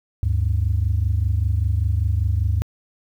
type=tone pair together; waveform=sine; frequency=75 / 100.11 Hz; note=D2 / G2; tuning=+37 / +37 cents; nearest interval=perfect fourth; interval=500 cents; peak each=-19 dBFS; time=0.23-2.62 s; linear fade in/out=0 ms; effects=tanh soft clip ceiling -11 dBFS + 9-bit